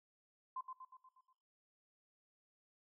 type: tone with echo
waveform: sine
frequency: 1035 Hz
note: C6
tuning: 19 cents flat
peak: -40 dBFS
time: 0.56-0.61 s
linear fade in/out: 5 ms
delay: 120 ms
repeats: 6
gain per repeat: -5 dB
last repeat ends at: 1.33 s
effects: noise-tail reverb RT60 0.8 s tail -19 dB re dry